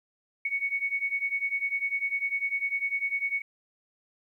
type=beating tone pair; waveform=sine; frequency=2217 / 2227 Hz; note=C#7 / C#7; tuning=0 / +7 cents; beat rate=10 Hz; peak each=-31 / -29 dBFS; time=0.45-3.42 s; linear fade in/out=5 ms; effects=11-bit